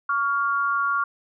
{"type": "tone pair together", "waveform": "sine", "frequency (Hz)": [1125.9, 1400], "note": ["C#6", "F6"], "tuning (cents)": [27, 4], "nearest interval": "major third", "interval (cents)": 377, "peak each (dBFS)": -23, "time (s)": [0.09, 1.04], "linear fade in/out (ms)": 5, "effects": []}